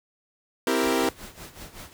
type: chord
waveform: sawtooth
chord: C dominant seventh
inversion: none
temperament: equal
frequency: 261.6 / 329.6 / 392 / 466.2 Hz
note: C4 / E4 / G4 / Bb4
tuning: 0 / 0 / 0 / 0 cents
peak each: -23 dBFS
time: 0.67-1.09 s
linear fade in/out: 2 ms
type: noise with tremolo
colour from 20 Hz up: pink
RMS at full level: -40 dBFS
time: 0.82-1.93 s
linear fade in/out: 0 ms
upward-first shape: sine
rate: 5.3 Hz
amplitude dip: 75%
effects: none